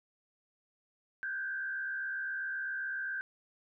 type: tone with frequency modulation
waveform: sine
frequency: 1568 Hz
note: G6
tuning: in tune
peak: -34 dBFS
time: 1.23-3.21 s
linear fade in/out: 0 ms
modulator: 67.6 Hz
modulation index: 0.89
effects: none